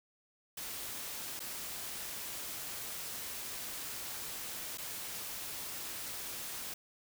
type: noise with dropouts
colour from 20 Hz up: white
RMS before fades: -42 dBFS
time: 0.57-6.74 s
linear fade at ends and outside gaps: 5 ms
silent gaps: 1.394-1.402 / 4.775-4.782 s
effects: none